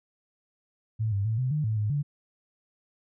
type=tone with pitch steps; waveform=sine; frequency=110.2 / 99.7 / 111 / 128.1 / 151.1 / 109.4 / 105.4 / 144.7 Hz; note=A2 / G2 / A2 / C3 / D3 / A2 / G#2 / D3; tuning=+3 / +30 / +16 / -36 / +50 / -9 / +26 / -25 cents; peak=-24 dBFS; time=0.99-2.03 s; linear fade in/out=20 ms; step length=130 ms; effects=none